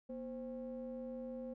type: ring-modulated tone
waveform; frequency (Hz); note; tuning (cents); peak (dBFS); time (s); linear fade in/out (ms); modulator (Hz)
triangle; 141.4; C#3; +35; -37; 0.09-1.54; 10; 381
effects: none